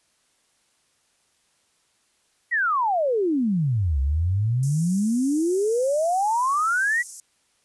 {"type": "exponential two-way sweep", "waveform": "sine", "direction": "down then up", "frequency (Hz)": [1986, 65.41, 1986], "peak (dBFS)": -19, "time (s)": [2.51, 7.03], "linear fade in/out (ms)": 20, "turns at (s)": 4}
{"type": "high-pass noise", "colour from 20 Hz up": "pink", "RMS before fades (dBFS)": -38, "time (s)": [4.63, 7.2], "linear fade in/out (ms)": 0, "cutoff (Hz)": 5900, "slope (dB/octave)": 48}
{"effects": ["white hiss -66 dBFS RMS until 7.64 s", "resampled to 24000 Hz"]}